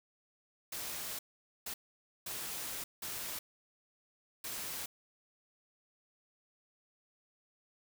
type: noise bursts at uneven times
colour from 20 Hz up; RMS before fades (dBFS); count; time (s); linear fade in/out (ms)
white; -41; 5; 0.72-1.19 / 1.66-1.74 / 2.26-2.84 / 3.02-3.39 / 4.44-4.86; 5
effects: none